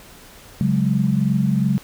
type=chord; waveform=sine; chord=C# suspended fourth; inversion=none; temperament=equal; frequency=138.59 / 185 / 207.7 Hz; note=C#3 / F#3 / G#3; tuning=0 / 0 / 0 cents; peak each=-20 dBFS; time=0.61-1.78 s; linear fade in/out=0 ms; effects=pink hiss -44 dBFS RMS until 1.83 s